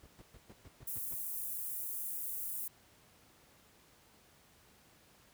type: noise bursts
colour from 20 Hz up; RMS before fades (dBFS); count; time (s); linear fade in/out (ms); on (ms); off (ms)
brown; -49; 8; 0.03-1.142; 5; 34; 120
type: high-pass noise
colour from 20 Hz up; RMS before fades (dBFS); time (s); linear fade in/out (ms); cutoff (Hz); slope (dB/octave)
pink; -40; 0.87-2.68; 5; 11000; 24
effects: pink hiss -64 dBFS RMS until 5.33 s + high-pass 60 Hz 12 dB/octave